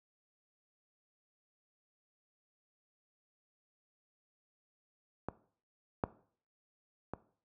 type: clicks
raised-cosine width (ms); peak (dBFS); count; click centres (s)
1; -22 / -16 / -24; 3; 5.286 / 6.038 / 7.136
effects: noise-tail reverb RT60 0.5 s tail -17 dB re dry + high-pass 60 Hz 12 dB/octave